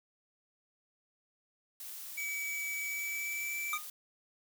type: noise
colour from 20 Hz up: blue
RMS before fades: -45 dBFS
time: 1.8-3.9 s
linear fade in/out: 2 ms
type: tone with pitch glide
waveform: square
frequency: 2285 to 2325 Hz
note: D7 to D7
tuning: -48 to -18 cents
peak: -36 dBFS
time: 2.17-3.78 s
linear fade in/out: 10 ms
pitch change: +30 cents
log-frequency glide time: 2.85-3.58 s
type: tone with exponential decay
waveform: square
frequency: 1230 Hz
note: D#6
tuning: 20 cents flat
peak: -31 dBFS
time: 3.73-3.87 s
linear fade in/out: 2 ms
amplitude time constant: 30 ms
effects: none